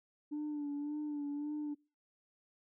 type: tone with vibrato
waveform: sine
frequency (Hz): 293.7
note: D4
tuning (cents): 0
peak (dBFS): -34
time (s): 0.31-1.75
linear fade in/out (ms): 20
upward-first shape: sine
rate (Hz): 1.8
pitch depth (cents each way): 40
effects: noise-tail reverb RT60 0.3 s tail -24 dB re dry + tanh soft clip ceiling -34 dBFS